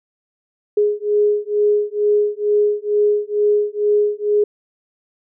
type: beating tone pair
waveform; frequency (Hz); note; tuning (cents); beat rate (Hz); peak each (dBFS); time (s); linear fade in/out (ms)
sine; 415.3 / 417.5; G#4 / G#4; 0 / +9; 2.2; -17; 0.77-4.44; 5
effects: none